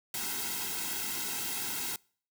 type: noise with comb filter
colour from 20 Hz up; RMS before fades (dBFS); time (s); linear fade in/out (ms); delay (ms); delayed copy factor
white; -35; 0.14-1.96; 2; 1.7; -0.95
effects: noise-tail reverb RT60 0.5 s tail -26 dB re dry